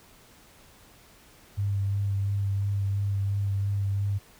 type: tone with vibrato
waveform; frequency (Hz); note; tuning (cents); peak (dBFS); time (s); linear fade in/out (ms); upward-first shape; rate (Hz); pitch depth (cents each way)
sine; 99.6; G2; +28; -24; 1.57-4.19; 20; sine; 2.9; 17
effects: pink hiss -55 dBFS RMS until 4.39 s